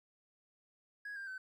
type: tone with pitch steps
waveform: triangle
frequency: 1661.2 / 1592.6 / 1526.9 Hz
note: G#6 / G6 / G6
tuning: 0 / +27 / -46 cents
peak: -39 dBFS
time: 1.05-1.38 s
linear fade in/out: 5 ms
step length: 110 ms
effects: tanh soft clip ceiling -37 dBFS